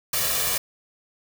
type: noise with comb filter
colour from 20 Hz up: white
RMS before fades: -24 dBFS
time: 0.13-0.58 s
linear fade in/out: 5 ms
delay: 1.7 ms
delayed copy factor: +0.6
effects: none